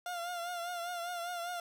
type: tone with vibrato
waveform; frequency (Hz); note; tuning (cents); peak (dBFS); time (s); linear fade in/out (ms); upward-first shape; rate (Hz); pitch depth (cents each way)
30% pulse; 698.5; F5; 0; -34; 0.06-1.6; 2; triangle; 5; 59
effects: none